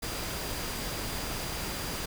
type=tone in noise; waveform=sine; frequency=4800 Hz; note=D8; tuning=37 cents sharp; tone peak=-45 dBFS; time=0.02-2.06 s; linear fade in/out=10 ms; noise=pink; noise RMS=-35 dBFS; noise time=0.02-2.06 s; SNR=-13 dB; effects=none